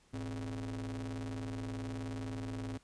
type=ring-modulated tone; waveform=45% pulse; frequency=77.78 Hz; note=D#2; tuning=in tune; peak=-35 dBFS; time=0.13-2.78 s; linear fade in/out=10 ms; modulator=185 Hz; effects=pink hiss -67 dBFS RMS until 2.83 s + resampled to 22050 Hz